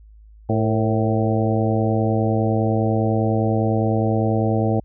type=harmonic tone with a mistuned harmonic; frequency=109.9 Hz; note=A2; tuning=2 cents flat; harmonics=1 / 2 / 3 / 4 / 5 / 6 / 7; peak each=-20 / -23 / -25 / -26 / -27 / -28 / -28 dBFS; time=0.49-4.8 s; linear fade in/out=5 ms; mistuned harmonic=4; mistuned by=+58 cents; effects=added 53 Hz sine -43 dBFS peak until 4.84 s